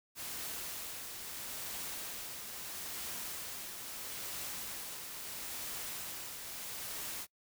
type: noise with tremolo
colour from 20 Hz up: white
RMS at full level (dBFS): -41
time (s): 0.15-7.27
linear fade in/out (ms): 50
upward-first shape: triangle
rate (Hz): 0.76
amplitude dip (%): 40
effects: noise-tail reverb RT60 0.1 s tail -24 dB re dry